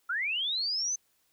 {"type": "linear sweep", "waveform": "sine", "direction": "up", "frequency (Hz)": [1328, 6272], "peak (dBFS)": -28, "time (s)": [0.09, 0.96], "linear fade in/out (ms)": 10, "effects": ["white hiss -71 dBFS RMS until 1.32 s"]}